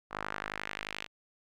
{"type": "tone with band-pass filter sweep", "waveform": "sawtooth", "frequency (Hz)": 51.4, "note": "G#1", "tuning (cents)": -17, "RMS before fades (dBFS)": -40, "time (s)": [0.1, 1.08], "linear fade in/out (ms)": 50, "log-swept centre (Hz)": [1200, 2900], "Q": 1.7, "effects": []}